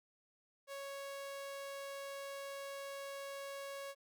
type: tone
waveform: sawtooth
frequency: 554.4 Hz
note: C#5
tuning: in tune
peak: -40 dBFS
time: 0.67-3.95 s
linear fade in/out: 50 ms
effects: none